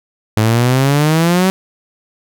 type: exponential sweep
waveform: sawtooth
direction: up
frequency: 106.4 to 191.8 Hz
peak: -6 dBFS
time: 0.37-1.5 s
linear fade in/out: 0 ms
effects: none